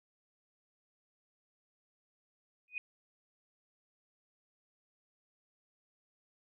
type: tone with exponential growth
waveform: sine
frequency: 2489 Hz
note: D#7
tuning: in tune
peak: -31 dBFS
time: 2.68-2.78 s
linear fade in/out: 1 ms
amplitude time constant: 20 ms
effects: none